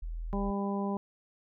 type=tone; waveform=sine; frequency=41.2 Hz; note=E1; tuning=in tune; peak=-34 dBFS; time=0.02-0.51 s; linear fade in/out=10 ms
type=harmonic tone; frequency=199.4 Hz; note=G3; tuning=30 cents sharp; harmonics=1 / 2 / 3 / 4 / 5; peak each=-31 / -37 / -41 / -40 / -40 dBFS; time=0.33-0.97 s; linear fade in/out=0 ms
effects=none